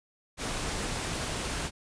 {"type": "noise", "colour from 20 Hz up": "pink", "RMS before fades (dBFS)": -33, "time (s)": [0.37, 1.71], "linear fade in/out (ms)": 50, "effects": ["resampled to 22050 Hz"]}